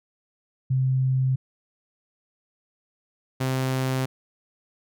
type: tone pair in turn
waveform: sine / sawtooth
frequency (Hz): 130.81 / 130.81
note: C3 / C3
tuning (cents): 0 / 0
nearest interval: unison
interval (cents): 0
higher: neither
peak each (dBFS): -19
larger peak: neither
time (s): 0.7-1.36 / 3.4-4.06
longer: neither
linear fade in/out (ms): 10
effects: none